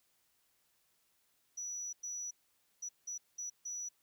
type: tone bursts at uneven times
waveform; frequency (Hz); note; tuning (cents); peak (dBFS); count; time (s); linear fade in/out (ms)
sine; 5890; F#8; -9; -38; 6; 1.57-1.93 / 2.03-2.31 / 2.82-2.89 / 3.07-3.18 / 3.38-3.5 / 3.65-3.89; 10
effects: tanh soft clip ceiling -34 dBFS + white hiss -75 dBFS RMS until 4.02 s